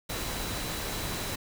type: tone in noise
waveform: sine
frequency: 3951 Hz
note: B7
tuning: in tune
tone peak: -44 dBFS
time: 0.09-1.36 s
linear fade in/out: 10 ms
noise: pink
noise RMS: -34 dBFS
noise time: 0.09-1.36 s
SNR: -13 dB
effects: none